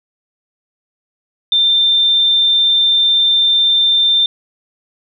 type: tone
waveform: sine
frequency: 3582 Hz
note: A7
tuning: 30 cents sharp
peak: -9 dBFS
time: 1.52-4.26 s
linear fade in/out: 2 ms
effects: none

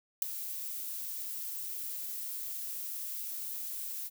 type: noise with ADSR envelope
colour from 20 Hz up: violet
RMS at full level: -23 dBFS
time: 0.22-4.1 s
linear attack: 5 ms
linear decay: 4 ms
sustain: -16 dB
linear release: 39 ms
effects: none

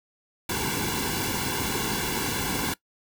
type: noise with comb filter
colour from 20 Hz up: pink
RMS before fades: -28 dBFS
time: 0.49-2.74 s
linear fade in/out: 5 ms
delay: 1.6 ms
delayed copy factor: -0.9
effects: noise-tail reverb RT60 0.1 s tail -20 dB re dry

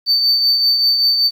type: tone with tremolo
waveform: sine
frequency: 4562 Hz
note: C#8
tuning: 49 cents sharp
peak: -7 dBFS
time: 0.06-1.31 s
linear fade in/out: 50 ms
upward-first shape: triangle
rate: 5.2 Hz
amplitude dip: 55%
effects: tanh soft clip ceiling -9 dBFS + 8-bit

